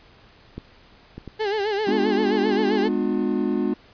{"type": "clicks", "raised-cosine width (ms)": 3, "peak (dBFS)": [-19, -22, -22], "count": 3, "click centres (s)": [0.58, 1.18, 1.277]}
{"type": "tone with vibrato", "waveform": "35% pulse", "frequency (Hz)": 415.3, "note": "G#4", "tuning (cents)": 0, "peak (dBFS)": -20, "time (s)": [1.39, 2.89], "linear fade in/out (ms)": 20, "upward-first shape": "sine", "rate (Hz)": 7.6, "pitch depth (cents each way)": 100}
{"type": "chord", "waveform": "triangle", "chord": "G# diminished seventh", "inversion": "none", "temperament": "just", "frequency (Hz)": [207.7, 249.2, 299, 358.8], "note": ["G#3", "B3", "D4", "F4"], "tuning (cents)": [0, 16, 31, 47], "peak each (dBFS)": -24, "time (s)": [1.87, 3.74], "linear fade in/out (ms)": 5}
{"effects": ["pink hiss -52 dBFS RMS until 3.93 s", "resampled to 11025 Hz"]}